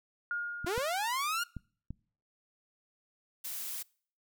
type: tone with exponential decay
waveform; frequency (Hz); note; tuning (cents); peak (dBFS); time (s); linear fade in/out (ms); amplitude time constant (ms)
sine; 1423; F6; +32; -30; 0.31-1.6; 1; 280
type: clicks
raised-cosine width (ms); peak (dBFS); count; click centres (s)
5; -27; 4; 0.646 / 0.779 / 1.567 / 1.906
type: linear sweep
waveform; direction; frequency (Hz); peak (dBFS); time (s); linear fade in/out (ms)
sawtooth; up; 324.9 to 1447; -27; 0.66-1.44; 10
type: noise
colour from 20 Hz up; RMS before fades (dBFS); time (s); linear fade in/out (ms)
blue; -39; 3.44-3.83; 10
effects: noise-tail reverb RT60 0.5 s tail -25 dB re dry